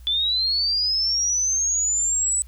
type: linear sweep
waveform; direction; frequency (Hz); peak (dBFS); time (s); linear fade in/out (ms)
sine; up; 3460 to 7990; -19; 0.07-2.42; 0
effects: added 60 Hz sine -40 dBFS peak until 2.47 s + white hiss -58 dBFS RMS until 2.47 s